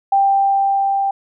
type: tone with level ramp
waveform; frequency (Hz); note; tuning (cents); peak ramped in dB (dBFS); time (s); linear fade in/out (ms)
sine; 788; G5; +9; -10 to -15; 0.12-1.11; 5
effects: none